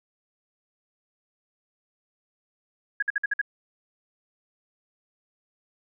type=tone bursts; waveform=sine; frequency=1655 Hz; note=G#6; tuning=6 cents flat; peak=-21 dBFS; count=6; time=3-3.415 s; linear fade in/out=5 ms; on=25 ms; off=53 ms; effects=none